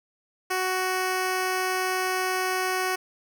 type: tone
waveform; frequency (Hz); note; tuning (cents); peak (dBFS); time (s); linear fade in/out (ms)
10% pulse; 371.6; F#4; +7; -16; 0.5-2.96; 10
effects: none